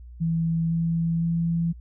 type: tone with pitch steps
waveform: sine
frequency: 164.81 / 166.24 / 167.69 Hz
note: E3 / E3 / E3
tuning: 0 / +15 / +30 cents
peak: -21 dBFS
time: 0.2-1.73 s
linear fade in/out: 20 ms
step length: 510 ms
effects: added 60 Hz sine -40 dBFS peak until 1.8 s